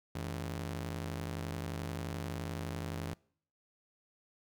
sawtooth ring-modulated tone, 122.6 Hz, B2, 12 cents flat, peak -30 dBFS, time 0.15-3.14 s, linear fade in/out 5 ms, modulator 35.5 Hz, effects noise-tail reverb RT60 0.6 s tail -25 dB re dry

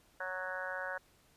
harmonic tone, 185 Hz, F#3, in tune, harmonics 3 / 4 / 5 / 6 / 7 / 8 / 9 / 10, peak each -43 / -48 / -47 / -48 / -52 / -41 / -43 / -52 dBFS, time 0.2-0.98 s, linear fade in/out 5 ms, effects pink hiss -67 dBFS RMS until 1.36 s + resampled to 32000 Hz

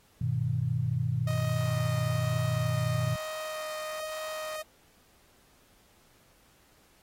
sine chord, G augmented, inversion none, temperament equal with one note detuned, 98 / 121.7 / 155.56 Hz, G2 / B2 / D#3, 0 / -25 / 0 cents, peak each -34 / -28 / -32 dBFS, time 0.21-3.16 s, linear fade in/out 5 ms
sawtooth tone with vibrato, 622.3 Hz, D#5, in tune, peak -31 dBFS, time 1.27-4.62 s, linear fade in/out 5 ms, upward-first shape sine, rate 1.1 Hz, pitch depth 8 cents each way
effects pink hiss -63 dBFS RMS until 7.02 s + AAC 48 kbps

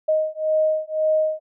sine beating tone pair, 623 / 624.9 Hz, D#5 / D#5, +2 / +7 cents, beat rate 1.9 Hz, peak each -21 dBFS, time 0.08-1.4 s, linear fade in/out 10 ms, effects none

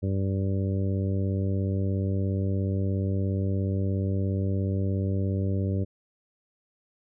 harmonic tone, 97 Hz, G2, 18 cents flat, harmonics 1 / 2 / 3 / 4 / 5 / 6, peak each -25 / -31 / -35 / -37 / -39 / -41 dBFS, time 0.02-5.85 s, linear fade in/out 20 ms, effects none

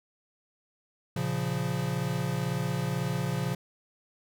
square chord, Bb minor, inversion none, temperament equal, 116.54 / 138.59 / 174.61 Hz, Bb2 / Db3 / F3, 0 / 0 / 0 cents, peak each -35 / -32 / -33 dBFS, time 1.16-3.55 s, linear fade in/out 5 ms, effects none

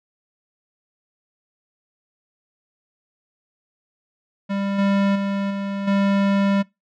square tone with level steps, 198.2 Hz, G3, 19 cents sharp, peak -22 / -17 / -22 / -25 / -17 dBFS, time 4.49-6.63 s, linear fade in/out 20 ms, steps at 4.78 / 5.15 / 5.5 / 5.87 s, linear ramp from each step 10 ms, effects noise-tail reverb RT60 0.2 s tail -23 dB re dry + low-pass 3000 Hz 12 dB/octave

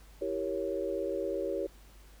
sine chord, E diminished seventh, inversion none, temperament equal with one note detuned, 329.6 / 389.5 / 466.2 / 554.4 Hz, E4 / G4 / Bb4 / Db5, 0 / -11 / 0 / 0 cents, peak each -38 / -35 / -38 / -35 dBFS, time 0.21-1.67 s, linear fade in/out 10 ms, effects added 50 Hz sine -53 dBFS peak until 2.2 s + pink hiss -60 dBFS RMS until 2.2 s

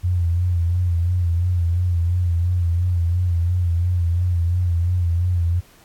sine tone with vibrato, 87.31 Hz, F2, in tune, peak -16 dBFS, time 0.03-5.61 s, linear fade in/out 20 ms, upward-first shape sine, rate 2.9 Hz, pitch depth 59 cents each way, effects pink hiss -52 dBFS RMS until 5.84 s + AAC 64 kbps

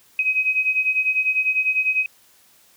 sine beating tone pair, 2520 / 2530 Hz, D#7 / D#7, +21 / +28 cents, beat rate 10 Hz, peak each -23 / -19 dBFS, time 0.19-2.06 s, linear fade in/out 2 ms, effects white hiss -55 dBFS RMS until 2.76 s + high-pass 60 Hz 12 dB/octave

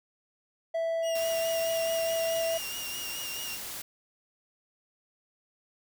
triangle tone, 659.3 Hz, E5, in tune, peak -25 dBFS, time 0.74-2.58 s, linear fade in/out 10 ms
25% pulse tone with vibrato, 2821 Hz, F7, 17 cents sharp, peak -33 dBFS, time 1.02-3.59 s, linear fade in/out 50 ms, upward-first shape sine, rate 4.7 Hz, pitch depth 37 cents each way
white noise, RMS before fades -39 dBFS, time 1.15-3.82 s, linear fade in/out 5 ms
effects none

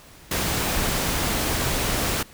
pink noise, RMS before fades -24 dBFS, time 0.31-2.23 s, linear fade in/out 5 ms, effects pink hiss -48 dBFS RMS until 2.33 s

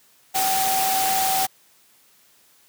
sine tone in noise, 766 Hz, G5, 40 cents flat, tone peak -21 dBFS, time 0.34-1.47 s, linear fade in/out 20 ms, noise white, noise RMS -24 dBFS, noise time 0.34-1.47 s, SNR 0 dB, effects white hiss -57 dBFS RMS until 2.68 s + high-pass 100 Hz 12 dB/octave

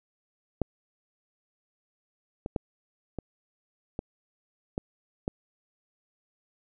clicks, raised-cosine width 2 ms, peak -12 / -20 / -14 / -20 / -18 / -16 / -15 dBFS, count 7, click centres 0.617 / 2.461 / 2.562 / 3.187 / 3.991 / 4.779 / 5.279 s, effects none

